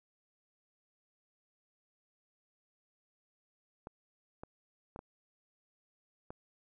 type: clicks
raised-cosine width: 1 ms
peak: -30 dBFS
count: 5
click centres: 3.871 / 4.435 / 4.961 / 4.991 / 6.305 s
effects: none